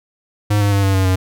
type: tone with pitch steps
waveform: square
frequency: 103.83 / 101.58 / 99.37 / 97.21 / 95.1 / 93.04 Hz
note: G#2 / G#2 / G2 / G2 / F#2 / F#2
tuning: 0 / -38 / +24 / -14 / +48 / +10 cents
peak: -13 dBFS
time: 0.5-1.16 s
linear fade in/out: 10 ms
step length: 110 ms
effects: none